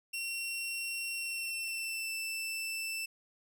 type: tone with pitch glide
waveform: sawtooth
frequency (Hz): 2730 to 2661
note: F7 to E7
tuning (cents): -40 to +16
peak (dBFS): -32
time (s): 0.13-3.06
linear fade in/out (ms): 10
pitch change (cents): -44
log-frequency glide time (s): 1.15-2.13
effects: none